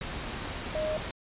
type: tone in noise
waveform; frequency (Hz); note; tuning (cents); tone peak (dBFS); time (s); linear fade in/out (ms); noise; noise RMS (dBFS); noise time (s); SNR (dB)
sine; 619; D#5; -9; -28; 0.75-0.97; 2; pink; -36; 0.01-1.11; +5
effects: resampled to 8000 Hz